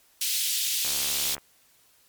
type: high-pass noise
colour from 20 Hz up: pink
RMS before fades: -27 dBFS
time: 0.21-1.35 s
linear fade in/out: 5 ms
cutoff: 3000 Hz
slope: 24 dB/octave
type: click train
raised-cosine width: 0.5 ms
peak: -24 dBFS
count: 39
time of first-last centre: 0.85-1.381 s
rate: 71.6 Hz
effects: white hiss -61 dBFS RMS until 2.08 s + MP3 96 kbps